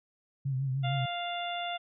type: tone with vibrato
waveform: sine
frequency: 133.7 Hz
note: C3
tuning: 38 cents sharp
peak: -28 dBFS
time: 0.45-1.06 s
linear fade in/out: 10 ms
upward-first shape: triangle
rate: 6.6 Hz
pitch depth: 76 cents each way
type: harmonic tone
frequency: 698.5 Hz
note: F5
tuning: in tune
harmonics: 1 / 2 / 3 / 4 / 5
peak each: -34 / -42 / -43 / -41 / -40 dBFS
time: 0.83-1.78 s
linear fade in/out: 20 ms
effects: none